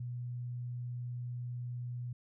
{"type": "tone", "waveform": "sine", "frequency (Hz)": 122.3, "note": "B2", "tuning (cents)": -16, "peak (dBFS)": -37, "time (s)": [0, 2.13], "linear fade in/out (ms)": 5, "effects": []}